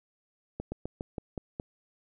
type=slowing click train; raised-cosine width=2 ms; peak=-21 dBFS; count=7; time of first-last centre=0.6-1.599 s; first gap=120 ms; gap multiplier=1.13; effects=none